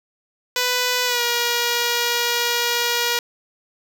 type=tone with pitch glide; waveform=5% pulse; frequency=496.7 to 477 Hz; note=B4 to A#4; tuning=+10 to +40 cents; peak=-7 dBFS; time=0.56-3.19 s; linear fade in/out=2 ms; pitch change=-70 cents; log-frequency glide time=1.05-1.22 s; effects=none